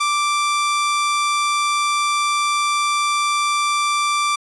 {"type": "tone", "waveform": "sawtooth", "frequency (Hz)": 1174.7, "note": "D6", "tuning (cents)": 0, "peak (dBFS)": -13, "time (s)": [0, 4.36], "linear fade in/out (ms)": 10, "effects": ["resampled to 24000 Hz"]}